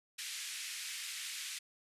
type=band-pass noise; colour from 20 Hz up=pink; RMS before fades=-43 dBFS; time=0.18-1.59 s; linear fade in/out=10 ms; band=2000 to 11000 Hz; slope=24 dB/octave; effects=resampled to 32000 Hz